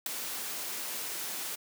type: noise with ADSR envelope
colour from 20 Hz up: white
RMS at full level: -28 dBFS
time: 0.06-1.56 s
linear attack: 3 ms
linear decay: 6 ms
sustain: -9 dB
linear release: 16 ms
effects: high-pass 200 Hz 12 dB/octave